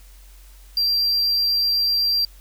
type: tone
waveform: triangle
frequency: 4727 Hz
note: D8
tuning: 10 cents sharp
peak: -16 dBFS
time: 0.77-2.25 s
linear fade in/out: 2 ms
effects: added 46 Hz sine -43 dBFS peak until 2.4 s + white hiss -53 dBFS RMS until 2.4 s